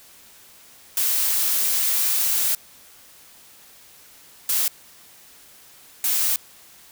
blue noise bursts at uneven times, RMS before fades -21 dBFS, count 3, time 0.97-2.55 / 4.49-4.68 / 6.04-6.36 s, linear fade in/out 2 ms, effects white hiss -49 dBFS RMS until 6.91 s

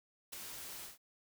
white noise with ADSR envelope, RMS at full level -42 dBFS, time 0.32-0.98 s, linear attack 13 ms, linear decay 6 ms, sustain -5 dB, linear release 140 ms, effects none

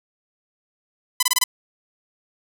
5% pulse tone bursts, 1004 Hz, B5, 28 cents sharp, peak -3 dBFS, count 5, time 1.2-1.44 s, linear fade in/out 5 ms, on 28 ms, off 25 ms, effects none

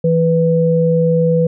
sine tone pair together, 164.81 / 494.6 Hz, E3 / B4, 0 / +3 cents, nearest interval octave + perfect fifth, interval 1903 cents, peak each -13 dBFS, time 0.04-1.47 s, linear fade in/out 5 ms, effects none

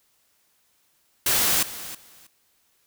white noise with echo, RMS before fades -21 dBFS, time 1.26-1.63 s, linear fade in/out 5 ms, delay 320 ms, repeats 2, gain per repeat -15 dB, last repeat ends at 2.27 s, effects white hiss -66 dBFS RMS until 2.86 s

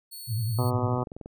10% pulse tone, 4409 Hz, C#8, 10 cents flat, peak -32 dBFS, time 0.11-0.71 s, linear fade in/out 20 ms
sine tone with vibrato, 112.6 Hz, A2, 40 cents sharp, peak -25 dBFS, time 0.27-0.97 s, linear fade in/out 50 ms, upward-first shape sine, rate 9.9 Hz, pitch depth 140 cents each way
harmonic tone, 124.5 Hz, B2, 14 cents sharp, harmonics 1 / 2 / 3 / 4 / 5 / 6 / 7 / 8 / 9 / 10, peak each -29 / -32 / -34 / -35 / -36 / -37 / -37 / -38 / -39 / -39 dBFS, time 0.58-1.04 s, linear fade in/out 10 ms
click train, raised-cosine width 2 ms, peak -27 dBFS, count 11, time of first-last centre 0.79-1.259 s, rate 21.3 Hz
effects none

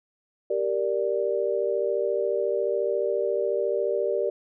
sine chord, G minor, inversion none, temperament equal, 392 / 466.2 / 587.3 Hz, G4 / Bb4 / D5, 0 / 0 / 0 cents, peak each -27 dBFS, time 0.5-4.3 s, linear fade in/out 5 ms, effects none

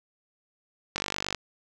click train, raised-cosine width 0.2 ms, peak -11 dBFS, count 20, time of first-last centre 0.96-1.347 s, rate 49.1 Hz, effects none

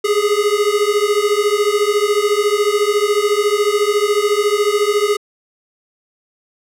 square beating tone pair, 407.5 / 421.5 Hz, G#4 / G#4, -33 / +26 cents, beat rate 14 Hz, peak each -17 dBFS, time 0.04-5.17 s, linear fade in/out 10 ms, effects low-pass 12000 Hz 12 dB/octave

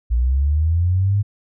sine linear sweep, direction up, 56.5 to 103.83 Hz, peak -14 dBFS, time 0.1-1.23 s, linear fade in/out 20 ms, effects none

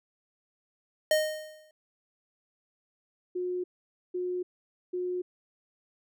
square tone with exponential decay, 618 Hz, D#5, 12 cents flat, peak -20 dBFS, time 1.11-1.71 s, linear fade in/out 2 ms, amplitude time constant 130 ms
sine tone bursts, 361 Hz, F#4, 43 cents flat, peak -29 dBFS, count 3, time 3.35-5.22 s, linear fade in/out 10 ms, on 290 ms, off 500 ms
effects none

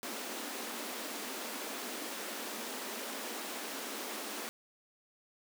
pink high-pass noise, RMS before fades -41 dBFS, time 0.03-4.49 s, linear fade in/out 0 ms, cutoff 210 Hz, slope 96 dB/octave, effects none

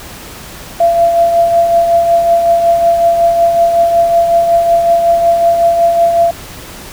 sine tone with tremolo, 680 Hz, F5, 46 cents flat, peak -4 dBFS, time 0.8-6.31 s, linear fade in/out 5 ms, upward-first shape triangle, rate 5.4 Hz, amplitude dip 50%, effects pink hiss -30 dBFS RMS until 6.92 s

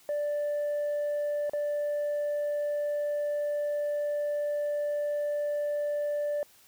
sine tone with dropouts, 587 Hz, D5, 1 cent flat, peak -25 dBFS, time 0.09-6.43 s, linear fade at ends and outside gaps 1 ms, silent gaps 1.496-1.534 s, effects tanh soft clip ceiling -26 dBFS + white hiss -59 dBFS RMS until 6.67 s

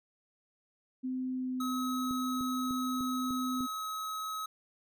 sine tone with pitch glide, 257 to 255.2 Hz, C4 to C4, -31 to -43 cents, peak -32 dBFS, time 1.03-3.67 s, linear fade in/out 20 ms, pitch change -12 cents, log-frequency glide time 1.31-1.56 s
square tone, 1279 Hz, D#6, 47 cents sharp, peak -36 dBFS, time 1.6-4.46 s, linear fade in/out 5 ms
click train, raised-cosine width 3 ms, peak -32 dBFS, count 6, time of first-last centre 2.11-3.607 s, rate 3.34 Hz
effects none

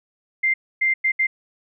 sine tone bursts at uneven times, 2093 Hz, C7, in tune, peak -16 dBFS, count 4, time 0.43-0.54 / 0.81-0.94 / 1.04-1.12 / 1.19-1.27 s, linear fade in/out 10 ms, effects none

